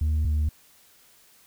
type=tone pair in turn; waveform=sine; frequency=77 / 75.76 Hz; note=D#2 / D#2; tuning=-17 / -46 cents; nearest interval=unison; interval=29 cents; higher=first; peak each=-18 dBFS; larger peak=neither; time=0.01-0.25 / 0.25-0.49 s; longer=neither; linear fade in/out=5 ms; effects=tanh soft clip ceiling -20 dBFS + white hiss -57 dBFS RMS until 1.46 s